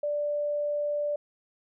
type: tone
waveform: sine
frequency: 587.3 Hz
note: D5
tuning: in tune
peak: -26 dBFS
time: 0.03-1.16 s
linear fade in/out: 5 ms
effects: none